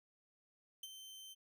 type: tone with ADSR envelope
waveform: sawtooth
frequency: 3099 Hz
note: G7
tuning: 21 cents flat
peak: -40 dBFS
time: 0.83-1.35 s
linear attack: 4 ms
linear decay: 34 ms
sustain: -8 dB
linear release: 28 ms
effects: none